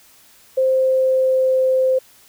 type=tone with pitch glide; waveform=sine; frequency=523.3 to 520 Hz; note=C5 to C5; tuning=0 to -11 cents; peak=-13 dBFS; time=0.57-1.99 s; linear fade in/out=10 ms; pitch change=-11 cents; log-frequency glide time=0.68-1.62 s; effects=white hiss -50 dBFS RMS until 2.28 s